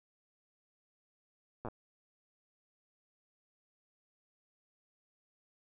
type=slowing click train; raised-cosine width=1 ms; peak=-27 dBFS; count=5; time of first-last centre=1.65-1.685 s; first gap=8 ms; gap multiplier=1.06; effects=none